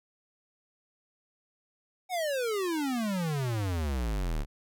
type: exponential sweep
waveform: square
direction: down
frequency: 759 to 33.92 Hz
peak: -29 dBFS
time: 2.09-4.46 s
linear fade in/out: 50 ms
effects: none